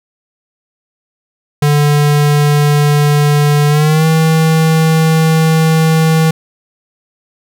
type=tone with pitch glide; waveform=square; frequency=146.83 to 160.12 Hz; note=D3 to D#3; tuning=0 to +50 cents; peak=-8 dBFS; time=1.62-6.31 s; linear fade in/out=5 ms; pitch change=+150 cents; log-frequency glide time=3.68-4.06 s; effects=none